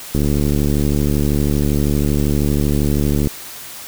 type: click train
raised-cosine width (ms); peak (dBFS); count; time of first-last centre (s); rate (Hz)
3; -5; 228; 0.15-3.272; 72.7
effects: white hiss -33 dBFS RMS until 3.87 s